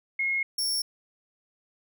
sine / sawtooth tone pair in turn, 2159 / 5469 Hz, C#7 / F8, -46 / -37 cents, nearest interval octave + major third, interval 1609 cents, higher second, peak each -24 / -23 dBFS, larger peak second, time 0.19-0.43 / 0.58-0.82 s, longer neither, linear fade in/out 5 ms, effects none

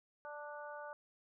harmonic tone, 294.5 Hz, D4, 5 cents sharp, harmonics 2 / 3 / 4 / 5, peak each -48 / -50 / -53 / -51 dBFS, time 0.25-0.93 s, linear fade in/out 0 ms, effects none

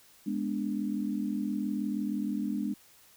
sine chord, G# diminished, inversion none, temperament equal, 207.7 / 246.9 / 293.7 Hz, G#3 / B3 / D4, 0 / 0 / 0 cents, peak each -32 / -35 / -34 dBFS, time 0.26-2.74 s, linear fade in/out 10 ms, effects white hiss -59 dBFS RMS until 3.16 s

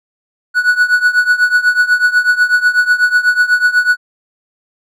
triangle tone with tremolo, 1473 Hz, F#6, 8 cents flat, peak -3 dBFS, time 0.54-3.97 s, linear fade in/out 50 ms, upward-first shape triangle, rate 8.1 Hz, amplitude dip 90%, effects none

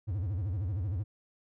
triangle tone with vibrato, 95 Hz, F#2, 46 cents sharp, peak -28 dBFS, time 0.07-1.04 s, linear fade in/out 20 ms, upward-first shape sine, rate 13 Hz, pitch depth 250 cents each way, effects none

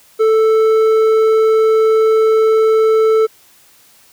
sine tone with hard clipping, 440.4 Hz, A4, 2 cents sharp, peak -10 dBFS, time 0.19-3.27 s, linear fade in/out 20 ms, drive 6 dB, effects white hiss -48 dBFS RMS until 4.12 s + high-pass 60 Hz 12 dB/octave

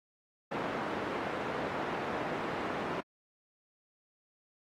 pink band-pass noise, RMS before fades -36 dBFS, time 0.51-3.01 s, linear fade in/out 10 ms, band 260 to 1500 Hz, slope 12 dB/octave, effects AAC 48 kbps

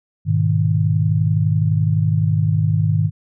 sine chord, G# minor, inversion none, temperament equal, 103.83 / 123.47 / 155.56 Hz, G#2 / B2 / D#3, 0 / 0 / 0 cents, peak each -17 / -23 / -17 dBFS, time 0.25-3.11 s, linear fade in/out 50 ms, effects none

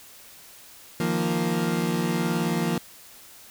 30% pulse chord, Eb suspended second, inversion none, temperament equal, 155.56 / 174.61 / 233.1 Hz, Eb3 / F3 / Bb3, 0 / 0 / 0 cents, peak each -28 / -23 / -25 dBFS, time 1-2.78 s, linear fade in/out 2 ms, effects white hiss -48 dBFS RMS until 3.5 s

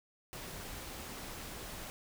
pink noise, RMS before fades -45 dBFS, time 0.33-1.9 s, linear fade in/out 0 ms, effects none

